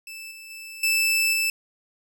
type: tone with level steps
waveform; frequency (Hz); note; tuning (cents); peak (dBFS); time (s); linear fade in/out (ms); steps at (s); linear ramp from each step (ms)
sawtooth; 2637; E7; 0; -33 / -37 / -34 / -16 / -18; 0.07-1.5; 2; 0.31 / 0.5 / 0.83 / 1.33; 5
effects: none